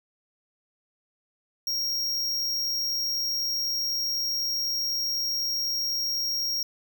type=tone; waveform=square; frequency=5588 Hz; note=F8; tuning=in tune; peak=-26 dBFS; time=1.67-6.63 s; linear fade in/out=2 ms; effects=none

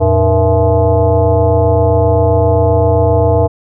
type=tone with frequency modulation; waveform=sine; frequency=277.2 Hz; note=C#4; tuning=in tune; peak=-7 dBFS; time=0-3.48 s; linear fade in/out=20 ms; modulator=194 Hz; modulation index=2.5; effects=none

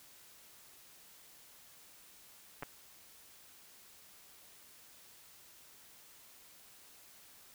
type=clicks; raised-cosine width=0.5 ms; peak=-26 dBFS; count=2; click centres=2.625 / 2.632 s; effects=white hiss -59 dBFS RMS until 7.54 s

